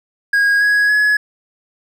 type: tone with pitch steps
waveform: triangle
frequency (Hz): 1639 / 1664.8 / 1690.9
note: G#6 / G#6 / G#6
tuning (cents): -23 / +4 / +31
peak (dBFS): -9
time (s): 0.33-1.17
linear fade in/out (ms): 5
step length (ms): 280
effects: none